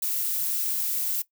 violet noise with amplitude modulation, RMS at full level -26 dBFS, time 0.02-1.22 s, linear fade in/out 5 ms, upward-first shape sine, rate 260 Hz, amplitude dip 25%, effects noise-tail reverb RT60 0.1 s tail -17 dB re dry

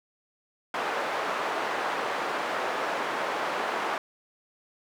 white band-pass noise, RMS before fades -30 dBFS, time 0.74-3.98 s, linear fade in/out 2 ms, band 440 to 1200 Hz, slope 12 dB/octave, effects none

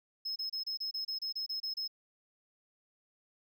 triangle tone bursts, 5170 Hz, E8, 34 cents flat, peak -33 dBFS, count 12, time 0.25-1.878 s, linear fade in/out 10 ms, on 110 ms, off 28 ms, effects none

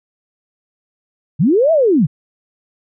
sine linear two-way sweep, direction up then down, 120.8 to 671 to 120.8 Hz, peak -9 dBFS, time 1.39-2.07 s, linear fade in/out 20 ms, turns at 1.72 s, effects none

